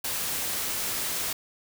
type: noise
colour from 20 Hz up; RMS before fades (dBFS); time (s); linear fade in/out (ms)
white; -30; 0.04-1.33; 5
effects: none